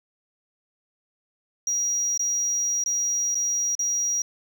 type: tone with dropouts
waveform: sine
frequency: 5740 Hz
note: F8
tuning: 47 cents sharp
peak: -20 dBFS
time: 1.67-4.22 s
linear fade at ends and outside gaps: 2 ms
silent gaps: 2.176-2.194 / 2.839-2.86 / 3.346-3.353 / 3.752-3.792 s
effects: tanh soft clip ceiling -20 dBFS + 8-bit